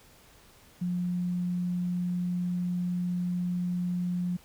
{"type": "tone", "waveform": "sine", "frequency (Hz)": 177.9, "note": "F3", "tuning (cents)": 32, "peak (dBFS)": -27, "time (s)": [0.81, 4.37], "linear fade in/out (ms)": 10, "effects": ["pink hiss -57 dBFS RMS until 4.44 s"]}